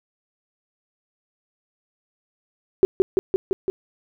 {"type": "tone with echo", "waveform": "sine", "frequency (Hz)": 380, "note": "F#4", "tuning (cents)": 46, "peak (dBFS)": -9, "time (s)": [2.83, 2.85], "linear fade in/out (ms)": 0, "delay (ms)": 170, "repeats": 5, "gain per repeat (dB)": -2, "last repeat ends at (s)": 3.7, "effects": []}